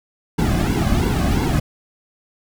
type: noise with flanger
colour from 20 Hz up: brown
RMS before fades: -18 dBFS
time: 0.38-1.6 s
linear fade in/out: 10 ms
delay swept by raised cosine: 1.6 to 2.2 ms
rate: 2.9 Hz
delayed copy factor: -0.9
effects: none